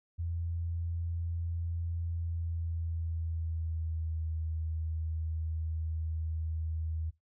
sine tone with pitch glide, 84.4 to 80.03 Hz, E2 to D#2, +41 to +49 cents, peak -32 dBFS, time 0.18-7.11 s, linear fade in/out 20 ms, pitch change -92 cents, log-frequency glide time 2.03-4.27 s, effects noise-tail reverb RT60 0.2 s tail -19 dB re dry

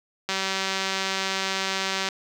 click train, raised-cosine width 0.2 ms, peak -9 dBFS, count 346, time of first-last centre 0.29-2.087 s, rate 192 Hz, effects high-pass 100 Hz 12 dB/octave + 7-bit

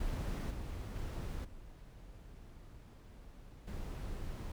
brown noise with level steps, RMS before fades -37 / -42 / -40 / -53 / -42 dBFS, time 0-4.52 s, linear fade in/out 5 ms, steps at 0.5 / 0.95 / 1.44 / 3.67 s, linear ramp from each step 10 ms, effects none

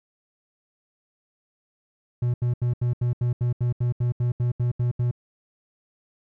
triangle tone bursts, 121.7 Hz, B2, 25 cents flat, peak -18 dBFS, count 15, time 2.22-5.112 s, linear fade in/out 5 ms, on 120 ms, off 78 ms, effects none

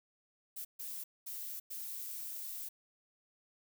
violet noise bursts at uneven times, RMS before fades -43 dBFS, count 4, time 0.56-0.65 / 0.79-1.04 / 1.26-1.6 / 1.7-2.69 s, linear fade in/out 10 ms, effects none

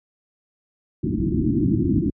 white low-pass noise, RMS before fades -20 dBFS, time 1.03-2.1 s, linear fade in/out 5 ms, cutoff 350 Hz, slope 96 dB/octave, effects high-pass 60 Hz 12 dB/octave

